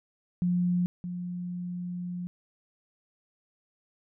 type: tone pair in turn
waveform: sine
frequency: 177.6 / 177.6 Hz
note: F3 / F3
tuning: +29 / +29 cents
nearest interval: unison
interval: 0 cents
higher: neither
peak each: -23 / -32 dBFS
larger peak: first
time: 0.42-0.86 / 1.04-2.27 s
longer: second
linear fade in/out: 0 ms
effects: none